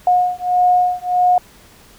sine beating tone pair, 721 / 722.6 Hz, F#5 / F#5, -45 / -41 cents, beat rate 1.6 Hz, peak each -15 dBFS, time 0.07-1.38 s, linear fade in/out 2 ms, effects pink hiss -46 dBFS RMS until 1.98 s

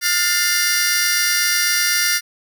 sawtooth tone cluster, 1418 / 1784 / 2085 / 4778 / 5700 Hz, F6 / A6 / C7 / D8 / F8, +26 / +23 / -7 / +29 / +34 cents, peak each -19 dBFS, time 0.01-2.21 s, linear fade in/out 50 ms, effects none

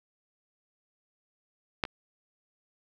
clicks, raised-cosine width 0.3 ms, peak -10 / -22 dBFS, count 2, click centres 1.838 / 1.852 s, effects none

